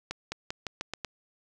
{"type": "accelerating click train", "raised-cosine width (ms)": 0.2, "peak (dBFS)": -16, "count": 7, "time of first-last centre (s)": [0.11, 1.047], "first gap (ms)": 210, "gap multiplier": 0.88, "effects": []}